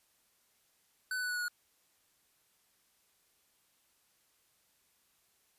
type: tone with pitch steps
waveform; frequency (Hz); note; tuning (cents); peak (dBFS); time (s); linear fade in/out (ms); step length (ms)
square; 1508 / 1495.9 / 1483.8 / 1471.9 / 1460 / 1448.2; F#6 / F#6 / F#6 / F#6 / F#6 / F#6; +32 / +19 / +4 / -9 / -24 / -38; -34; 1.11-1.482; 2; 62
effects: white hiss -72 dBFS RMS until 5.58 s + resampled to 32000 Hz